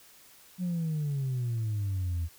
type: exponential sweep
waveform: sine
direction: down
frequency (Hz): 184.4 to 81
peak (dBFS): -26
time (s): 0.58-2.29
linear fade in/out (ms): 50
effects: tanh soft clip ceiling -26 dBFS + white hiss -56 dBFS RMS until 2.38 s